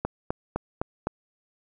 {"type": "click train", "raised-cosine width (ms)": 1, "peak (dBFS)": -12, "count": 5, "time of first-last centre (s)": [0.05, 1.07], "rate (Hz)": 3.92, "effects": []}